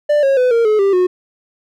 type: tone with pitch steps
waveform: triangle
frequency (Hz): 591 / 545.1 / 502.7 / 463.7 / 427.7 / 394.4 / 363.8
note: D5 / C#5 / B4 / A#4 / A4 / G4 / F#4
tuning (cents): +11 / -29 / +31 / -9 / -49 / +11 / -29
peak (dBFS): -8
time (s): 0.09-1.07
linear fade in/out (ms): 10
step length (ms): 140
effects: none